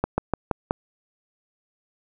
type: slowing click train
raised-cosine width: 1 ms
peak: -7 dBFS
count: 5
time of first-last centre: 0.04-0.709 s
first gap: 140 ms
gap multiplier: 1.12
effects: none